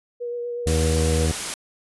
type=tone with vibrato; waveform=sine; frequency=480 Hz; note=B4; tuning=49 cents flat; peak=-26 dBFS; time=0.2-1.27 s; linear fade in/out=20 ms; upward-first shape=sine; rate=8.2 Hz; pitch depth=15 cents each way
type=harmonic tone; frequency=80 Hz; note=D#2; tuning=49 cents sharp; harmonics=1 / 2 / 3 / 4 / 5 / 6 / 7 / 9; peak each=-20 / -26 / -30 / -32 / -34 / -36 / -37 / -39 dBFS; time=0.66-1.32 s; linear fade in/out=10 ms
type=noise; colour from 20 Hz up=white; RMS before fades=-28 dBFS; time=0.67-1.54 s; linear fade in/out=2 ms
effects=resampled to 24000 Hz